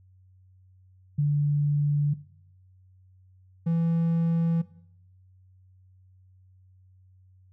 sine / triangle tone pair in turn, 145.7 / 166.43 Hz, D3 / E3, -13 / +17 cents, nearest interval major second, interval 230 cents, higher second, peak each -20 dBFS, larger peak neither, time 1.18-2.14 / 3.66-4.62 s, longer neither, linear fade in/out 10 ms, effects noise-tail reverb RT60 0.7 s tail -18 dB re dry + added 93 Hz sine -54 dBFS peak until 7.52 s

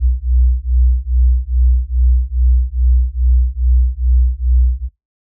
sine beating tone pair, 60.7 / 63.1 Hz, B1 / B1, -29 / +38 cents, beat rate 2.4 Hz, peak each -13 dBFS, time 0-4.89 s, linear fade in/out 50 ms, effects noise-tail reverb RT60 0.2 s tail -22 dB re dry

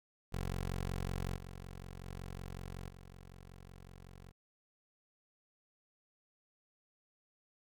15% pulse tone with level steps, 45.37 Hz, F#1, 33 cents flat, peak -30 / -40 / -37 / -46 dBFS, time 0.32-4.32 s, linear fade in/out 20 ms, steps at 1.35 / 2.05 / 2.88 s, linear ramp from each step 20 ms, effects none

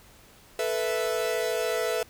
45% pulse chord, A suspended second, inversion none, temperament equal, 440 / 493.9 / 659.3 Hz, A4 / B4 / E5, 0 / 0 / 0 cents, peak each -30 dBFS, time 0.59-2.03 s, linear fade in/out 2 ms, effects pink hiss -54 dBFS RMS until 2.09 s

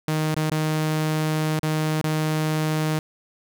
sawtooth tone with dropouts, 155.56 Hz, D#3, in tune, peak -17 dBFS, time 0.08-2.99 s, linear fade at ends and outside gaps 2 ms, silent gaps 0.345-0.365 / 0.5-0.515 / 1.594-1.631 / 2.014-2.04 s, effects none

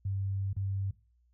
sine tone with dropouts, 97.6 Hz, G2, 7 cents flat, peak -30 dBFS, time 0.05-0.91 s, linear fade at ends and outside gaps 5 ms, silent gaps 0.531-0.565 s, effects noise-tail reverb RT60 0.3 s tail -17 dB re dry + added 60 Hz sine -65 dBFS peak until 1.33 s

